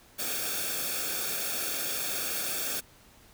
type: noise with comb filter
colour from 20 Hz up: white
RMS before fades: -32 dBFS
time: 0.18-2.81 s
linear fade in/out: 20 ms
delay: 1 ms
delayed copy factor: -0.7
effects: pink hiss -57 dBFS RMS until 3.33 s